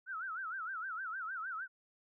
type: tone with vibrato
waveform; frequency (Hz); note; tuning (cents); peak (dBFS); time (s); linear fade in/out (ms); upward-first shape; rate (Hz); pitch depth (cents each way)
sine; 1420; F6; +28; -38; 0.06-1.68; 50; sine; 6.5; 190
effects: none

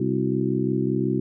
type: harmonic tone with a mistuned harmonic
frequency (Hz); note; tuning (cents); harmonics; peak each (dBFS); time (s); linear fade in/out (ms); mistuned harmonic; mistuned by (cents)
65.41; C2; 0; 2 / 3 / 4 / 5 / 6; -27 / -27 / -27 / -27 / -27; 0-1.2; 5; 6; -100
effects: none

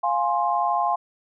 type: chord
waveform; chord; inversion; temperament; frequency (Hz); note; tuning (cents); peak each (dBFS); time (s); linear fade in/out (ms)
sine; F minor; none; equal with one note detuned; 698.5 / 830.6 / 1052.6; F5 / Ab5 / C6; 0 / 0 / +10; -24; 0.03-0.96; 10
effects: none

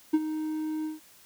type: tone with ADSR envelope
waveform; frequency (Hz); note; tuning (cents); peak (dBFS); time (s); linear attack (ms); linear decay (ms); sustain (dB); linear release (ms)
triangle; 311.1; D#4; 0; -15; 0.13-1; 13; 42; -12; 150
effects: white hiss -56 dBFS RMS until 1.25 s

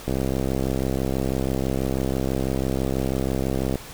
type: click train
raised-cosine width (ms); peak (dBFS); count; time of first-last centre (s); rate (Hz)
2; -11; 244; 0.08-3.756; 66.1
effects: pink hiss -40 dBFS RMS until 3.93 s

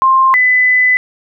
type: tone pair in turn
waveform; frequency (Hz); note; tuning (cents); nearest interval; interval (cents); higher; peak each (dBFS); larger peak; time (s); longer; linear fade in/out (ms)
sine; 1056 / 2004; C6 / B6; +16 / +25; major seventh; 1109; second; -6 / -7; first; 0.02-0.34 / 0.34-0.97; second; 0
effects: none

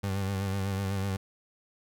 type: tone with vibrato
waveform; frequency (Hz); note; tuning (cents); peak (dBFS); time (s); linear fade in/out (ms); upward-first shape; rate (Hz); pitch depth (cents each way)
30% pulse; 97.5; G2; -9; -26; 0.03-1.17; 10; sine; 8; 47
effects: none

